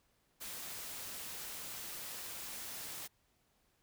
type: noise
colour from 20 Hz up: white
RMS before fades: -45 dBFS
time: 0.4-3.08 s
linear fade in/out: 20 ms
effects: pink hiss -75 dBFS RMS until 3.82 s